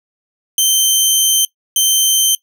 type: tone bursts at uneven times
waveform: 15% pulse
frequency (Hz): 3109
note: G7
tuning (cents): -15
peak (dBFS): -3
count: 2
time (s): 0.58-1.45 / 1.76-2.35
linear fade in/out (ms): 2
effects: noise-tail reverb RT60 0.1 s tail -20 dB re dry